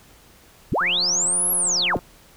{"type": "linear two-way sweep", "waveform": "sine", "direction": "up then down", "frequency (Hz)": [56.3, 11550, 56.3], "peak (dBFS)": -18, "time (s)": [0.72, 1.97], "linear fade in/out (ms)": 0, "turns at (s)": 1.52}
{"type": "click train", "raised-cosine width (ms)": 1, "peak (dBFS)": -23, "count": 211, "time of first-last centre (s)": [0.81, 1.99], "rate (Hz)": 178}
{"effects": ["pink hiss -51 dBFS RMS until 2.36 s"]}